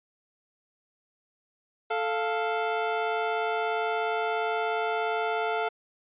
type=tone pair together; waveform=25% pulse; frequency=440 / 698.5 Hz; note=A4 / F5; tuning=0 / 0 cents; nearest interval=minor sixth; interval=800 cents; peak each=-25 dBFS; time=1.9-5.69 s; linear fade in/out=10 ms; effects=resampled to 8000 Hz